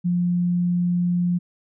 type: tone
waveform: sine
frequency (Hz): 176.2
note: F3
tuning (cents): +16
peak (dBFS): -18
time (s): 0.04-1.39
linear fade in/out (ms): 20
effects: none